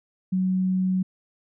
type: tone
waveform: sine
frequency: 186.2 Hz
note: F#3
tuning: 11 cents sharp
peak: -20 dBFS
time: 0.32-1.03 s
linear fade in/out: 10 ms
effects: none